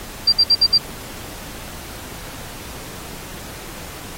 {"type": "tone bursts", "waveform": "sine", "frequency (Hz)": 4720, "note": "D8", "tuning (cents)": 8, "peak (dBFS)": -9, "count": 5, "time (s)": [0.27, 0.781], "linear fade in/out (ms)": 10, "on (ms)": 55, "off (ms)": 59, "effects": ["pink hiss -35 dBFS RMS until 4.17 s", "AAC 48 kbps"]}